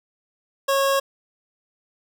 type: tone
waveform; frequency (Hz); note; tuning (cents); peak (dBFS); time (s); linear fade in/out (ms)
25% pulse; 548; C#5; -20; -14; 0.68-1; 10
effects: none